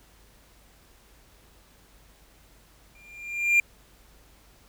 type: tone with exponential growth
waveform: triangle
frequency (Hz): 2393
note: D7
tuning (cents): +32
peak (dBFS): -13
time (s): 2.95-3.6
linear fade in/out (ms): 2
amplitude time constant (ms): 140
effects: added 50 Hz sine -58 dBFS peak until 4.68 s + pink hiss -58 dBFS RMS until 4.68 s